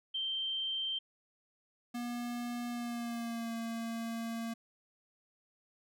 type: tone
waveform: sine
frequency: 3136 Hz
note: G7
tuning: in tune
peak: -33 dBFS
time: 0.14-0.99 s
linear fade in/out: 10 ms
type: tone with pitch glide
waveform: square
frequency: 240.5 to 229.1 Hz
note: B3 to A#3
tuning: -46 to -30 cents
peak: -37 dBFS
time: 1.94-4.54 s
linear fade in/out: 10 ms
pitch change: -84 cents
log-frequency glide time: 2.69-3.54 s
effects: none